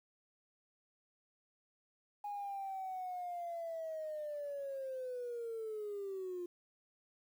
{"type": "linear sweep", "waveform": "sine", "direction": "down", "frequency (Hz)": [827, 349.2], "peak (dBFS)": -38, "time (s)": [2.24, 6.46], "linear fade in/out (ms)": 5, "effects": ["tanh soft clip ceiling -36 dBFS", "11-bit"]}